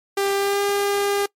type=tone with pitch glide; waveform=sawtooth; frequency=396.3 to 403 Hz; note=G4 to G4; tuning=+19 to +48 cents; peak=-15 dBFS; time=0.17-1.26 s; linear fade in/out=5 ms; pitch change=+29 cents; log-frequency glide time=0.35-0.62 s; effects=noise-tail reverb RT60 0.1 s tail -23 dB re dry + MP3 64 kbps